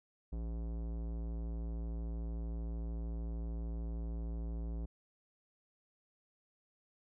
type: tone with tanh clipping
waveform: sine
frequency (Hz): 56.6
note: A1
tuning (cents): +50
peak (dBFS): -39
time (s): 0.32-4.86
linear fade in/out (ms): 10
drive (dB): 18
effects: none